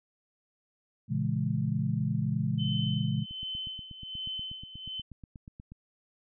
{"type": "chord", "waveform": "sine", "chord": "A# half-diminished seventh", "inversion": "none", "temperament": "just", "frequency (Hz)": [116.54, 139.85, 167.82, 209.8], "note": ["A#2", "C#3", "E3", "G#3"], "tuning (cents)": [0, 16, 31, 18], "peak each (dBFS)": [-32, -31, -33, -33], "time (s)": [1.08, 3.26], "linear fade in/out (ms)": 50}
{"type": "tone with tremolo", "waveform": "sine", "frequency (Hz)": 3057, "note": "G7", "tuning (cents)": -44, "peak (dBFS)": -33, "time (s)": [2.58, 5.02], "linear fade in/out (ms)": 20, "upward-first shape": "sine", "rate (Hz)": 1.3, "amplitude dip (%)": 75}
{"type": "click train", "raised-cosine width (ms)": 5, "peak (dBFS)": -33, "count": 21, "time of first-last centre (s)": [3.31, 5.72], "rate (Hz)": 8.3}
{"effects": []}